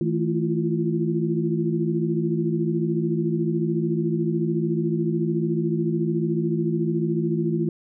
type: tone cluster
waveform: sine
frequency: 161.2 / 220 / 334.7 / 348.5 Hz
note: E3 / A3 / E4 / F4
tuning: -38 / 0 / +26 / -4 cents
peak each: -24 / -27 / -29 / -26 dBFS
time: 0.01-7.69 s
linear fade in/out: 2 ms
effects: none